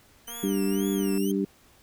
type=tone with vibrato; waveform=5% pulse; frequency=3000 Hz; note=F#7; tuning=23 cents sharp; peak=-29 dBFS; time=0.27-1.32 s; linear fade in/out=10 ms; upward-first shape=sine; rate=2 Hz; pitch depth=210 cents each way
type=click train; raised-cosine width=0.5 ms; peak=-31 dBFS; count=212; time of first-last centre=0.28-1.178 s; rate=235 Hz
type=harmonic tone; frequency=98 Hz; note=G2; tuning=in tune; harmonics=2 / 3 / 4; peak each=-26 / -28 / -29 dBFS; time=0.43-1.45 s; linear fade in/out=5 ms
effects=pink hiss -58 dBFS RMS until 1.82 s